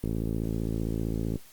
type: click train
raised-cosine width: 3 ms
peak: -17 dBFS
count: 74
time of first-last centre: 0.04-1.358 s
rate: 55.4 Hz
effects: white hiss -55 dBFS RMS until 1.52 s + Opus 32 kbps